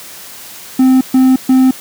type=tone bursts; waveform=triangle; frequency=259.9 Hz; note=C4; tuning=11 cents flat; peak=-3 dBFS; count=3; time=0.79-1.71 s; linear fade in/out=5 ms; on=220 ms; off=130 ms; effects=white hiss -32 dBFS RMS until 1.8 s + high-pass 80 Hz 12 dB/octave